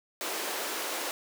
pink high-pass noise, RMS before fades -34 dBFS, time 0.21-1.11 s, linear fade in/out 0 ms, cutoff 350 Hz, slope 24 dB/octave, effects none

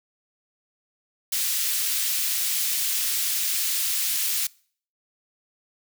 white high-pass noise, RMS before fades -25 dBFS, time 1.32-4.47 s, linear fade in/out 5 ms, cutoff 2500 Hz, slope 12 dB/octave, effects noise-tail reverb RT60 0.5 s tail -24 dB re dry

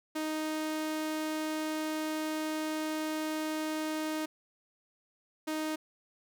sawtooth tone pair in turn, 311.1 / 311.1 Hz, D#4 / D#4, 0 / 0 cents, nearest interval unison, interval 0 cents, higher neither, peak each -28 dBFS, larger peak neither, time 0.15-4.26 / 5.47-5.76 s, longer first, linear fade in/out 10 ms, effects none

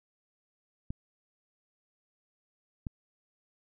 clicks, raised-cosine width 5 ms, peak -23 dBFS, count 2, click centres 0.905 / 2.868 s, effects none

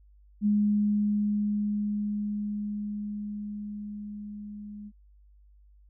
sine tone with level ramp, 207.7 Hz, G#3, in tune, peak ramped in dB -20 to -39 dBFS, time 0.41-4.92 s, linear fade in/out 50 ms, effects added 50 Hz sine -54 dBFS peak until 5.89 s

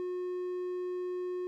triangle tone, 361.6 Hz, F#4, 40 cents flat, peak -31 dBFS, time 0-1.47 s, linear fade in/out 0 ms, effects none

